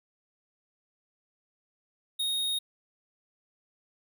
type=tone; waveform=square; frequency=3729 Hz; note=A#7; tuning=in tune; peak=-28 dBFS; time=2.19-2.59 s; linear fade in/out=10 ms; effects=none